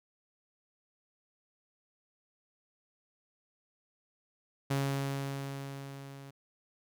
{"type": "tone with level ramp", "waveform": "sawtooth", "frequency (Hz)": 138, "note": "C#3", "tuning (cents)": -7, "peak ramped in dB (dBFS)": [-24, -43], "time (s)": [4.7, 6.31], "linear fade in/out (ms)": 10, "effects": []}